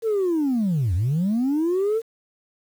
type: linear two-way sweep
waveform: sine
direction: down then up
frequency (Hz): 462.5 to 81 to 462.5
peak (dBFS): -17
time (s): 0.02-2.02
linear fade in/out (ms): 50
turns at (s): 0.94
effects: tanh soft clip ceiling -17 dBFS + 8-bit